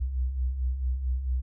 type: beating tone pair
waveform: sine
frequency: 60.1 / 64.6 Hz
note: B1 / C2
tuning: -46 / -21 cents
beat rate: 4.5 Hz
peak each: -34 / -26 dBFS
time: 0-1.42 s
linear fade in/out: 20 ms
effects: none